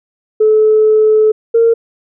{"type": "tone pair in turn", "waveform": "sine", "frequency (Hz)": [432.2, 459.5], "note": ["A4", "A#4"], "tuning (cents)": [-31, -25], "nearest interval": "minor second", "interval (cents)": 106, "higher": "second", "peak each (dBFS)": -5, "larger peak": "neither", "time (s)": [[0.4, 1.32], [1.54, 1.74]], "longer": "first", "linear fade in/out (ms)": 10, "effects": ["tanh soft clip ceiling -1 dBFS"]}